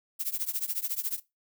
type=noise with tremolo; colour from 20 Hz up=violet; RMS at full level=-28 dBFS; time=0.19-1.2 s; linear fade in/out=20 ms; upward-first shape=triangle; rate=14 Hz; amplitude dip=100%; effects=noise-tail reverb RT60 0.2 s tail -17 dB re dry